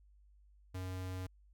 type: tone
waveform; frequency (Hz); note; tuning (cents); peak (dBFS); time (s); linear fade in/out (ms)
square; 92.5; F#2; 0; -40; 0.74-1.27; 10
effects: added 50 Hz sine -61 dBFS peak until 1.53 s